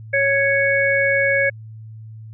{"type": "harmonic tone", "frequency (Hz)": 554.4, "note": "C#5", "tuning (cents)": 0, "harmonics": [1, 3, 4], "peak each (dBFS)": [-19, -19, -19], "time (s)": [0.13, 1.5], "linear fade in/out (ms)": 10, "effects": ["added 110 Hz sine -34 dBFS peak until 2.33 s"]}